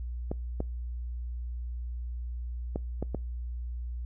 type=clicks; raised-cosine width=2 ms; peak=-18 dBFS; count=5; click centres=0.315 / 0.604 / 2.759 / 3.026 / 3.147 s; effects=noise-tail reverb RT60 0.3 s tail -26 dB re dry + added 60 Hz sine -33 dBFS peak until 4.05 s